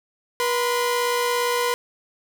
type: tone pair together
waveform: sawtooth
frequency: 482.8 / 1023 Hz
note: B4 / C6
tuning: -39 / -39 cents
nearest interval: octave + minor second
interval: 1300 cents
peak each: -18 / -21 dBFS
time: 0.4-1.74 s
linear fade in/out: 0 ms
effects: none